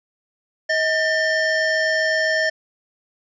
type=tone pair together; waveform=square; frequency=633.2 / 1792 Hz; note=D#5 / A6; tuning=+30 / +31 cents; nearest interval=octave + tritone; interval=1801 cents; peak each=-22 / -20 dBFS; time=0.69-2.5 s; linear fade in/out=10 ms; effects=resampled to 16000 Hz + 9-bit